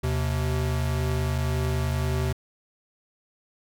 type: tone pair together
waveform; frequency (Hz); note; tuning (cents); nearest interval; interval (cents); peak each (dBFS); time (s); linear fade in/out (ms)
square; 76.9 / 127.55; D#2 / C3; -20 / -44; major sixth; 876; -27; 0.03-2.33; 10
effects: none